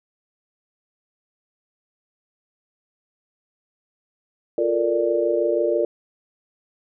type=chord; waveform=sine; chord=Bb major seventh; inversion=second; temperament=equal; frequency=349.2 / 440 / 466.2 / 587.3 Hz; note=F4 / A4 / Bb4 / D5; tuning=0 / 0 / 0 / 0 cents; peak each=-23 / -27 / -23 / -22 dBFS; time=4.58-5.85 s; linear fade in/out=2 ms; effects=none